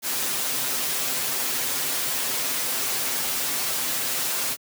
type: noise with comb filter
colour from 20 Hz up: white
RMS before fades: -26 dBFS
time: 0.02-4.57 s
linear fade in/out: 50 ms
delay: 7.7 ms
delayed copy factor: +0.7
effects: high-pass 150 Hz 12 dB/octave